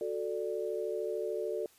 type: chord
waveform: sine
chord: D major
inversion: first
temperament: just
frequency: 367.1 / 440.5 / 587.3 Hz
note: F#4 / A4 / D5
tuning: -14 / +2 / 0 cents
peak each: -37 / -35 / -38 dBFS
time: 0.01-1.66 s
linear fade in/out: 2 ms
effects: white hiss -63 dBFS RMS until 1.78 s + resampled to 32000 Hz